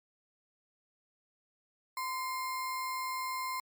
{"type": "tone with sample-and-hold", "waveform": "sine", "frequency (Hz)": 1029, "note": "C6", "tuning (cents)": -29, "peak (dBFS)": -33, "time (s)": [1.97, 3.6], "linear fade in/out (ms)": 2, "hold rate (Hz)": 3150, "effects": ["MP3 96 kbps"]}